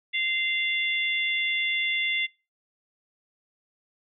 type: harmonic tone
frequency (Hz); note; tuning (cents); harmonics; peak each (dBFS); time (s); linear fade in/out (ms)
693; F5; -14; 3 / 4 / 5; -26 / -31 / -30; 0.13-2.27; 20
effects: noise-tail reverb RT60 0.3 s tail -25 dB re dry